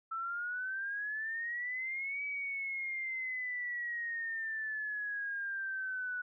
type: exponential two-way sweep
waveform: sine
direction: up then down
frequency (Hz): 1318.5 to 2288 to 1473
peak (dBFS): -35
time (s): 0.11-6.22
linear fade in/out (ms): 10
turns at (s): 2.24
effects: none